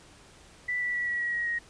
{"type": "tone with pitch steps", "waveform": "sine", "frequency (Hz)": [1975.5, 1959.6, 1943.8, 1928.2, 1912.6, 1897.2, 1881.9], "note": ["B6", "B6", "B6", "B6", "A#6", "A#6", "A#6"], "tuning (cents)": [0, -14, -28, -42, 44, 30, 16], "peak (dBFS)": -27, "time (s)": [0.68, 1.59], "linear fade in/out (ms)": 10, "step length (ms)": 130, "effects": ["pink hiss -54 dBFS RMS until 1.69 s", "resampled to 22050 Hz"]}